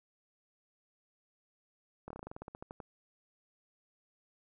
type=slowing click train; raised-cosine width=1 ms; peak=-30 dBFS; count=15; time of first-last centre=2.08-2.802 s; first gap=24 ms; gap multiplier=1.11; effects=none